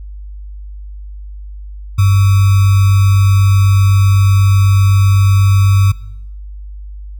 sine tone with sample-and-hold, 98 Hz, G2, in tune, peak -6 dBFS, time 1.98-5.92 s, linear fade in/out 10 ms, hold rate 1225 Hz, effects noise-tail reverb RT60 0.8 s tail -20 dB re dry + added 50 Hz sine -26 dBFS peak until 7.19 s

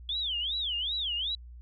sine tone with vibrato, 3322 Hz, G#7, in tune, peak -29 dBFS, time 0.09-1.35 s, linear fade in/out 2 ms, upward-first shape sine, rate 2.6 Hz, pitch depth 290 cents each way, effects added 60 Hz sine -44 dBFS peak until 1.61 s

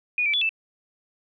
sine tone with pitch steps, 2459 / 2322 / 3435 / 2641 Hz, D#7 / D7 / A7 / E7, -21 / -20 / -42 / +3 cents, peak -20 dBFS, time 0.18-0.492 s, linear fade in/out 2 ms, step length 78 ms, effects none

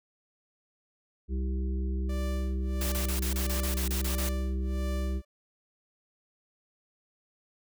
harmonic tone, 65 Hz, C2, 11 cents flat, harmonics 1 / 3 / 5 / 6, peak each -28 / -38 / -42 / -44 dBFS, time 1.28-5.22 s, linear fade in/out 50 ms
sawtooth tone with tremolo, 587.3 Hz, D5, in tune, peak -35 dBFS, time 2.09-5.25 s, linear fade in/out 5 ms, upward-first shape sine, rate 1.5 Hz, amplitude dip 95%
white noise bursts, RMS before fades -35 dBFS, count 11, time 2.81-4.29 s, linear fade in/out 2 ms, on 110 ms, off 27 ms
effects none

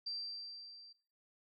sine tone with level ramp, 4699 Hz, D8, in tune, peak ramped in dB -37 to -55 dBFS, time 0.06-0.93 s, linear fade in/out 10 ms, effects noise-tail reverb RT60 0.4 s tail -18 dB re dry

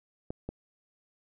clicks, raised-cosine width 2 ms, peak -22 dBFS, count 2, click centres 0.305 / 0.49 s, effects none

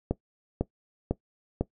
click train, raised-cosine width 2 ms, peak -12 dBFS, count 4, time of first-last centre 0.11-1.61 s, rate 2 Hz, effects noise-tail reverb RT60 0.1 s tail -18 dB re dry

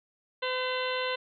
harmonic tone with a mistuned harmonic, 509 Hz, C5, 48 cents flat, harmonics 1 / 2 / 3 / 4 / 5 / 6 / 7 / 8, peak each -32 / -35 / -37 / -38 / -39 / -40 / -40 / -41 dBFS, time 0.42-1.16 s, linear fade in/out 10 ms, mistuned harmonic 5, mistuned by +100 cents, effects none

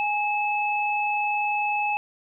sine tone pair together, 830 / 2601 Hz, G#5 / E7, -1 / -24 cents, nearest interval octave + minor sixth, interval 1977 cents, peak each -24 / -26 dBFS, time 0-1.97 s, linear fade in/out 0 ms, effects none

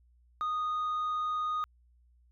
sine tone with tanh clipping, 1238 Hz, D#6, 9 cents flat, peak -30 dBFS, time 0.41-1.64 s, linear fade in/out 0 ms, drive 2 dB, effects added 60 Hz sine -61 dBFS peak until 2.31 s

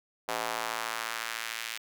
square tone with high-pass filter sweep, 56.9 Hz, A#1, 41 cents flat, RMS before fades -35 dBFS, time 0.28-1.78 s, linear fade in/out 10 ms, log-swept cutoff 670 to 2300 Hz, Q 1.2, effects none

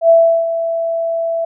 sine tone with ADSR envelope, 664 Hz, E5, 12 cents sharp, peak -4 dBFS, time 0.01-1.45 s, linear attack 84 ms, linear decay 360 ms, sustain -11 dB, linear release 6 ms, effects none

